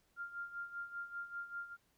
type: tone with tremolo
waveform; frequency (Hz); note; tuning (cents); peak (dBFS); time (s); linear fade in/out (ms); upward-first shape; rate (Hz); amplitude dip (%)
sine; 1396.9; F6; 0; -39; 0.16-1.77; 50; sine; 5.1; 75
effects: pink hiss -75 dBFS RMS until 1.97 s